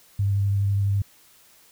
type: tone with vibrato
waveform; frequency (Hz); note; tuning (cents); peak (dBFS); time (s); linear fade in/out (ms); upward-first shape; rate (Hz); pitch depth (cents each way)
sine; 99.7; G2; +30; -19; 0.19-1.02; 5; triangle; 12; 17
effects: white hiss -55 dBFS RMS until 1.71 s